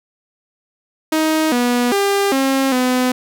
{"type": "tone with pitch steps", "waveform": "sawtooth", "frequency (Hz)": [314.4, 243.7, 399.1, 269, 252.6], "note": ["D#4", "B3", "G4", "C4", "B3"], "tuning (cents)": [18, -23, 31, 48, 39], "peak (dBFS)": -10, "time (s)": [1.12, 3.12], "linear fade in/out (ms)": 5, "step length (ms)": 400, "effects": []}